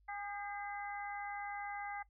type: harmonic tone with a mistuned harmonic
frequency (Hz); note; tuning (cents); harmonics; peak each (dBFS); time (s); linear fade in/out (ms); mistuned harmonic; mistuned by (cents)
407.4; G#4; -33; 2 / 3 / 4 / 5; -42 / -51 / -50 / -47; 0.08-2.03; 10; 4; -36
effects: noise-tail reverb RT60 0.1 s tail -17 dB re dry + added 50 Hz sine -66 dBFS peak until 2.09 s